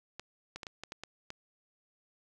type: clicks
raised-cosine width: 0.2 ms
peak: -24 dBFS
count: 8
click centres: 0.196 / 0.56 / 0.632 / 0.668 / 0.836 / 0.921 / 1.036 / 1.304 s
effects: none